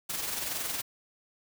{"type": "noise with amplitude modulation", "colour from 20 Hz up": "white", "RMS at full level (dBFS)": -32, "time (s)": [0.09, 0.82], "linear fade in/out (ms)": 10, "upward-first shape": "sine", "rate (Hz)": 21.6, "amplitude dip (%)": 45, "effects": []}